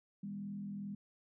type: tone with frequency modulation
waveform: sine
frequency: 200.4 Hz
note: G3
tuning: 38 cents sharp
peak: -40 dBFS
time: 0.23-0.95 s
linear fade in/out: 5 ms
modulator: 42.4 Hz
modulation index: 0.57
effects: none